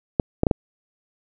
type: clicks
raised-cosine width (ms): 2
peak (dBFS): -3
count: 4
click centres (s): 0.198 / 0.434 / 0.468 / 0.512
effects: none

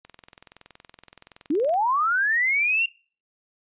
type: click train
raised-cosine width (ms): 0.2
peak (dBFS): -27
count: 37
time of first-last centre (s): 0.05-1.74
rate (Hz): 21.3
type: linear sweep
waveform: sine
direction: up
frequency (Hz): 268.1 to 2794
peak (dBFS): -19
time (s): 1.5-2.86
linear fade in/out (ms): 5
effects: noise-tail reverb RT60 0.4 s tail -23 dB re dry + resampled to 8000 Hz

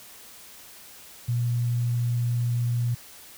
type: tone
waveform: sine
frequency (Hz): 120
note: B2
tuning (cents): -49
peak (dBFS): -22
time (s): 1.28-2.95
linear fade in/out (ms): 10
effects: white hiss -47 dBFS RMS until 3.37 s

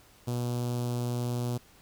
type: tone with notch filter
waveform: sawtooth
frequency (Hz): 121.5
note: B2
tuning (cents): -28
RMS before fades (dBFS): -31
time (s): 0.27-1.58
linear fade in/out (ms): 10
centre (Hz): 1900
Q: 0.55
effects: pink hiss -58 dBFS RMS until 1.81 s

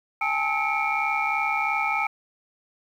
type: tone cluster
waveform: sine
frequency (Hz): 809 / 872 / 1290 / 2216 / 2361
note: G#5 / A5 / E6 / C#7 / D7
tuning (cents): -46 / -16 / -38 / -1 / +9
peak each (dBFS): -28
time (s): 0.21-2.07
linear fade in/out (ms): 5
effects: tanh soft clip ceiling -13 dBFS + 9-bit

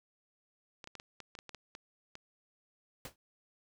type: clicks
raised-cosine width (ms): 0.2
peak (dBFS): -29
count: 11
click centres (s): 0.842 / 0.874 / 0.953 / 0.999 / 1.203 / 1.352 / 1.389 / 1.493 / 1.547 / 1.751 / 2.154
type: noise with exponential decay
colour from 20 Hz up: pink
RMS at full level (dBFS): -40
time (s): 3.05-3.16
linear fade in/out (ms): 2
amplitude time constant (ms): 22
effects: none

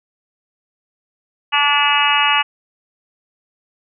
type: harmonic tone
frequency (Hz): 289.3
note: D4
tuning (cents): -26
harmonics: 3 / 4 / 5 / 6 / 7 / 8 / 9 / 10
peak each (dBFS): -19 / -19 / -24 / -24 / -24 / -24 / -19 / -18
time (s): 1.52-2.43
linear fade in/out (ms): 20
effects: none

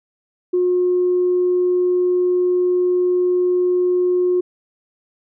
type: tone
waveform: sine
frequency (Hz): 360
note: F#4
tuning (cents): -47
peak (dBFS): -13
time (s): 0.53-4.41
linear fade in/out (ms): 10
effects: tanh soft clip ceiling -9 dBFS

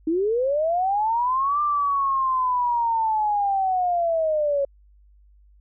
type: linear two-way sweep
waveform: sine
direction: up then down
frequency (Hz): 307.5 to 1191 to 551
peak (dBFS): -19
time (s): 0.07-4.65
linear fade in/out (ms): 5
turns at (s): 1.61
effects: added 50 Hz sine -51 dBFS peak until 5.6 s

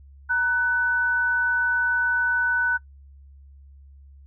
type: tone pair together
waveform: sine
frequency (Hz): 940 / 1495.5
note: A#5 / F#6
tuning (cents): +14 / +18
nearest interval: minor sixth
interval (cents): 804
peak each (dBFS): -30 / -19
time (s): 0.29-2.78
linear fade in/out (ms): 20
effects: noise-tail reverb RT60 0.1 s tail -22 dB re dry + added 69 Hz sine -45 dBFS peak until 4.26 s

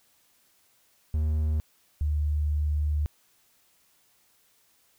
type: tone pair in turn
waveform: triangle / sine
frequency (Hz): 77 / 74.68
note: D#2 / D2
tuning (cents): -17 / +30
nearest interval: minor second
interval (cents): 53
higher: first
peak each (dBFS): -21 / -23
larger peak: first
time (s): 1.14-1.6 / 2.01-3.06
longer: second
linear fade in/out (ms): 0
effects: white hiss -65 dBFS RMS until 4.98 s

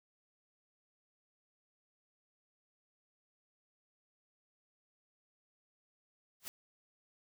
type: noise with exponential growth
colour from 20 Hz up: white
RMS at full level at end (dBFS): -39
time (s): 6.4-6.48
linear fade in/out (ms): 0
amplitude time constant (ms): 17
effects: none

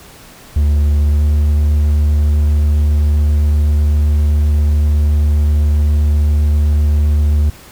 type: tone with pitch glide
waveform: triangle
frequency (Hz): 73.42 to 74.36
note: D2 to D2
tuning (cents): 0 to +22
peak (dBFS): -7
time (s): 0.56-7.5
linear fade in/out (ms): 5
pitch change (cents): +22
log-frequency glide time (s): 1.05-1.24
effects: pink hiss -39 dBFS RMS until 7.71 s

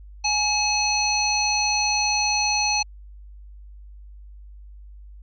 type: harmonic tone with a mistuned harmonic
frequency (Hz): 855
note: A5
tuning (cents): -50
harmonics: 1 / 3 / 5 / 7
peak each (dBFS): -25 / -25 / -25 / -25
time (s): 0.24-2.83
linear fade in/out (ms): 10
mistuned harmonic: 1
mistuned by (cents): -37
effects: added 50 Hz sine -40 dBFS peak until 5.22 s

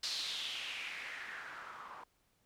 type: noise with low-pass filter sweep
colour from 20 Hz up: blue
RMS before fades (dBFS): -43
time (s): 0.03-2.04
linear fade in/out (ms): 5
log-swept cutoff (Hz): 4600 to 1000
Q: 3.6
effects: pink hiss -75 dBFS RMS until 2.45 s

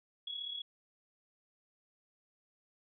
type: tone with amplitude modulation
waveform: sine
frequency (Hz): 3352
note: G#7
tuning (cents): +15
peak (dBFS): -36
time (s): 0.27-0.62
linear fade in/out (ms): 5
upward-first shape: sine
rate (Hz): 36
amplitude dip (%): 60
effects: none

